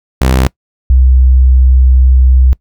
sawtooth / sine tone pair in turn, 64.6 / 64.08 Hz, C2 / C2, -21 / -35 cents, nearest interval unison, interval 14 cents, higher first, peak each -3 dBFS, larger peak neither, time 0.21-0.47 / 0.9-2.53 s, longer second, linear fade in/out 0 ms, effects noise-tail reverb RT60 0.1 s tail -23 dB re dry

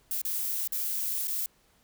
violet noise with dropouts, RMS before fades -31 dBFS, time 0.11-1.46 s, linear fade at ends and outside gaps 1 ms, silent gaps 0.216-0.25 / 0.675-0.722 / 1.273-1.28 s, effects pink hiss -65 dBFS RMS until 1.83 s

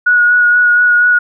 sine tone with vibrato, 1455 Hz, F#6, 29 cents flat, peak -6 dBFS, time 0.06-1.19 s, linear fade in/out 10 ms, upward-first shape sine, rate 4.2 Hz, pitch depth 15 cents each way, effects none

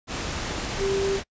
sine tone in noise, 392 Hz, G4, in tune, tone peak -22 dBFS, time 0.78-1.2 s, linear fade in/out 50 ms, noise pink, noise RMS -30 dBFS, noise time 0.07-1.24 s, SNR +5 dB, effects noise-tail reverb RT60 0.1 s tail -26 dB re dry + resampled to 16000 Hz

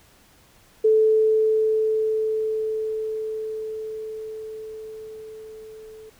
sine tone with level ramp, 436.7 Hz, A4, 13 cents flat, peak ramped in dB -13 to -40 dBFS, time 0.84-6.1 s, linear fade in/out 10 ms, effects pink hiss -55 dBFS RMS until 6.19 s

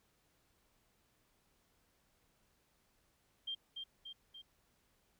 sine tone with echo, 3179 Hz, G7, 24 cents sharp, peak -38 dBFS, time 3.47-3.55 s, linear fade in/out 10 ms, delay 290 ms, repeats 3, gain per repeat -4 dB, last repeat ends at 4.42 s, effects pink hiss -75 dBFS RMS until 5.19 s

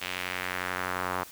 sawtooth tone with band-pass filter sweep, 91.3 Hz, F#2, 23 cents flat, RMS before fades -33 dBFS, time 0.01-1.24 s, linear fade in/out 10 ms, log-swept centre 2800 to 1100 Hz, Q 1.7, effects white hiss -48 dBFS RMS until 1.31 s

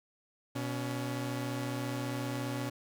sawtooth tone pair together, 123.24 / 281.1 Hz, B2 / C#4, -3 / +24 cents, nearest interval octave + major second, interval 1427 cents, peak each -32 / -33 dBFS, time 0.55-2.7 s, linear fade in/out 10 ms, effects none

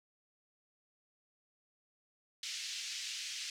white band-pass noise, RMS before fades -42 dBFS, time 2.43-3.5 s, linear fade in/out 2 ms, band 2200 to 6200 Hz, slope 24 dB/octave, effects none

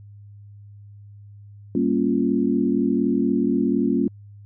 sine chord, G half-diminished seventh, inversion none, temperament equal, 196 / 233.1 / 277.2 / 349.2 Hz, G3 / Bb3 / Db4 / F4, 0 / 0 / 0 / 0 cents, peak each -25 / -22 / -22 / -25 dBFS, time 1.75-4.08 s, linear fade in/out 2 ms, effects added 102 Hz sine -41 dBFS peak until 4.45 s

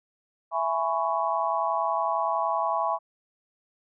sine chord, C# minor seventh, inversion first, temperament just, 665.2 / 831.5 / 997.9 / 1108.7 Hz, E5 / G#5 / B5 / C#6, +16 / +2 / +18 / 0 cents, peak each -29 dBFS, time 0.51-2.99 s, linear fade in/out 50 ms, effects none

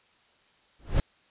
brown noise with exponential growth, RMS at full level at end -18 dBFS, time 0.79-1 s, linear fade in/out 2 ms, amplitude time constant 44 ms, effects white hiss -63 dBFS RMS until 1.3 s + resampled to 8000 Hz

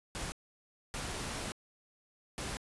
pink noise bursts at uneven times, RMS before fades -39 dBFS, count 3, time 0.15-0.32 / 0.94-1.52 / 2.38-2.57 s, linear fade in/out 0 ms, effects resampled to 24000 Hz

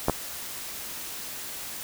clicks, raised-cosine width 1 ms, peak -8 dBFS, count 2, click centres 0.084 / 0.097 s, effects white hiss -37 dBFS RMS until 1.83 s

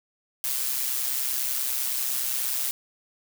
blue noise with amplitude modulation, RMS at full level -25 dBFS, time 0.44-2.71 s, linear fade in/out 0 ms, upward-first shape sine, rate 130 Hz, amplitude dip 55%, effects none

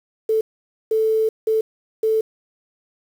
sine tone bursts at uneven times, 440 Hz, A4, in tune, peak -15 dBFS, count 4, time 0.29-0.41 / 0.91-1.29 / 1.47-1.61 / 2.03-2.21 s, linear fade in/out 5 ms, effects 7-bit

